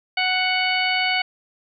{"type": "harmonic tone", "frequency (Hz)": 741, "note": "F#5", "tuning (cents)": 2, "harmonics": [1, 2, 3, 4, 5, 6], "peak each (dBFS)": [-25, -28, -22, -25, -36, -29], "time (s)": [0.17, 1.22], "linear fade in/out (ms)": 5, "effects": []}